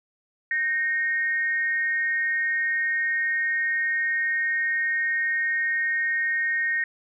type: tone with amplitude modulation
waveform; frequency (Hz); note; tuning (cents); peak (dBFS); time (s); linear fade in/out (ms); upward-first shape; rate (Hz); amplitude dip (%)
sine; 1855; A#6; -9; -19; 0.51-6.84; 2; sine; 298; 60
effects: none